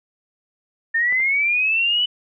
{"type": "linear sweep", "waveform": "sine", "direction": "up", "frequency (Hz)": [1800, 2992], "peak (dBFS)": -16, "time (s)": [0.94, 2.06], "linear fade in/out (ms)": 10}
{"type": "clicks", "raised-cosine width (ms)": 0.5, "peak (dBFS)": [-22, -25], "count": 2, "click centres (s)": [1.125, 1.202]}
{"effects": []}